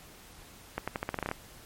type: accelerating click train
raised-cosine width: 0.5 ms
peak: -16 dBFS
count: 11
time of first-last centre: 0.78-1.314 s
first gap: 96 ms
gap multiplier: 0.86
effects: pink hiss -52 dBFS RMS until 1.65 s + MP3 64 kbps